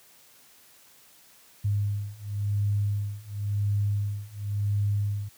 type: beating tone pair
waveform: sine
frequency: 101.7 / 102.64 Hz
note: G#2 / G#2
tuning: -36 / -20 cents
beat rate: 0.94 Hz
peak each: -28 / -27 dBFS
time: 1.64-5.29 s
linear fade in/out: 10 ms
effects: white hiss -56 dBFS RMS until 5.37 s + high-pass 60 Hz 12 dB/octave